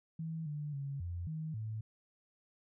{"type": "tone with pitch steps", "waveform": "sine", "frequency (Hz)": [161.7, 148.3, 139.3, 87, 157.6, 109.4], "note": ["E3", "D3", "C#3", "F2", "D#3", "A2"], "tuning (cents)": [-33, 17, 9, -6, 23, -9], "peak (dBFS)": -37, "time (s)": [0.19, 1.81], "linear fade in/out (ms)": 5, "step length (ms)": 270, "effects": []}